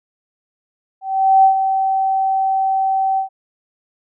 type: tone with ADSR envelope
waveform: sine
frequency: 770 Hz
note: G5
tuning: 31 cents flat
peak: -6 dBFS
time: 1.01-3.29 s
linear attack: 430 ms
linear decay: 100 ms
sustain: -8 dB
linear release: 110 ms
effects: none

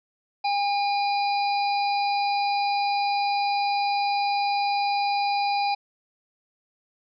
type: harmonic tone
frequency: 810 Hz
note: G#5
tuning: 43 cents flat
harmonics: 1 / 3 / 5 / 6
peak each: -22 / -32 / -36 / -34 dBFS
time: 0.44-5.75 s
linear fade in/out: 10 ms
effects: none

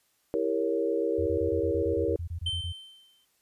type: chord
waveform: sine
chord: E diminished seventh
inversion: none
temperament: equal with one note detuned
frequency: 329.6 / 398.4 / 466.2 / 554.4 Hz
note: E4 / G4 / Bb4 / Db5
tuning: 0 / +28 / 0 / 0 cents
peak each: -31 / -31 / -28 / -33 dBFS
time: 0.34-2.16 s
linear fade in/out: 0 ms
type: tone bursts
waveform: sine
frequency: 84.9 Hz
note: F2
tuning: 48 cents flat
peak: -31 dBFS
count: 14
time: 1.18-2.725 s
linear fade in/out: 10 ms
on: 89 ms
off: 23 ms
type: tone with exponential decay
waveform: triangle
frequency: 3100 Hz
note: G7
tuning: 20 cents flat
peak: -25 dBFS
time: 2.46-3.25 s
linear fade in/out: 5 ms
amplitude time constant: 170 ms
effects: white hiss -70 dBFS RMS until 3.41 s + resampled to 32000 Hz

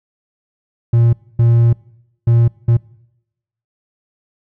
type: tone bursts at uneven times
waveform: triangle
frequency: 117.2 Hz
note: A#2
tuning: 10 cents sharp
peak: -6 dBFS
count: 4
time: 0.93-1.13 / 1.39-1.73 / 2.27-2.48 / 2.68-2.77 s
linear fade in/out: 5 ms
effects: noise-tail reverb RT60 0.9 s tail -24 dB re dry

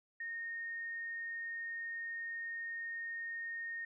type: tone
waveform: sine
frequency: 1846 Hz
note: A#6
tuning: 17 cents flat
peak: -39 dBFS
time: 0.2-3.85 s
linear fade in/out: 5 ms
effects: none

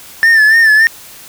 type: tone with vibrato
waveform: triangle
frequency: 1775 Hz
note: A6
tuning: 15 cents sharp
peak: -3 dBFS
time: 0.23-0.87 s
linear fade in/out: 0 ms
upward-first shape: sine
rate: 3.5 Hz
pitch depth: 65 cents each way
effects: white hiss -35 dBFS RMS until 1.28 s

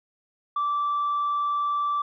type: tone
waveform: sine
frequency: 1165 Hz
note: D6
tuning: 14 cents flat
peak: -21 dBFS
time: 0.56-2.02 s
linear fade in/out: 5 ms
effects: tanh soft clip ceiling -20 dBFS

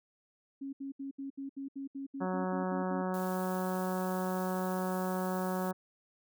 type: tone bursts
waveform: sine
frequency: 274.1 Hz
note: C#4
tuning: 19 cents flat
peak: -37 dBFS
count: 13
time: 0.61-3.022 s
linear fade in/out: 10 ms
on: 120 ms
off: 71 ms
type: harmonic tone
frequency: 185 Hz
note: F#3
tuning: in tune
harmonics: 1 / 2 / 3 / 4 / 5 / 6 / 7 / 8 / 9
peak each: -34 / -39 / -39 / -41 / -42 / -45 / -46 / -50 / -51 dBFS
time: 2.2-5.73 s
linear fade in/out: 20 ms
type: noise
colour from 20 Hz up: blue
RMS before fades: -49 dBFS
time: 3.14-5.71 s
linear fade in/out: 0 ms
effects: none

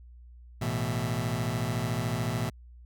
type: chord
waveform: sawtooth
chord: A suspended second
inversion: none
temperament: just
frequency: 110 / 123.75 / 165 Hz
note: A2 / B2 / E3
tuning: 0 / +4 / +2 cents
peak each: -28 / -27 / -30 dBFS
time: 0.61-2.5 s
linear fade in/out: 10 ms
effects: added 60 Hz sine -47 dBFS peak until 2.85 s

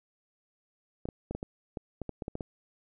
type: clicks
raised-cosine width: 2 ms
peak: -22 dBFS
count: 12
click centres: 1.055 / 1.088 / 1.31 / 1.35 / 1.429 / 1.772 / 2.017 / 2.093 / 2.222 / 2.281 / 2.354 / 2.408 s
effects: none

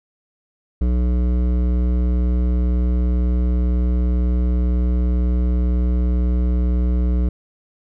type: tone with hard clipping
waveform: sine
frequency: 61 Hz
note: B1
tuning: 21 cents flat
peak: -17 dBFS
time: 0.81-7.29 s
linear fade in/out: 5 ms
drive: 13 dB
effects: none

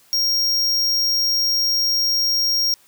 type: tone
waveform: square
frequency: 5580 Hz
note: F8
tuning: 2 cents flat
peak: -17 dBFS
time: 0.13-2.74 s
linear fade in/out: 0 ms
effects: white hiss -54 dBFS RMS until 2.87 s + high-pass 60 Hz 12 dB/octave

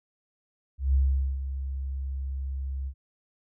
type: tone with ADSR envelope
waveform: sine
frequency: 67.3 Hz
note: C2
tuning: 49 cents sharp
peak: -18 dBFS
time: 0.78-2.94 s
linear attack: 160 ms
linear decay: 440 ms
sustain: -11 dB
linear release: 69 ms
effects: none

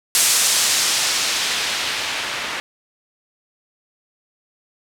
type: noise with low-pass filter sweep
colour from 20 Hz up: blue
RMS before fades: -20 dBFS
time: 0.15-2.6 s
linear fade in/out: 0 ms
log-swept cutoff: 8900 to 2100 Hz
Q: 0.79
effects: none

